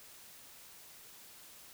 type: silence
effects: white hiss -55 dBFS RMS until 1.73 s